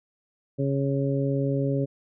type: harmonic tone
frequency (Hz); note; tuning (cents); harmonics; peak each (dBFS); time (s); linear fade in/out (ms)
138.1; C#3; -6; 1 / 2 / 3 / 4; -25 / -28 / -30 / -31; 0.58-1.86; 20
effects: none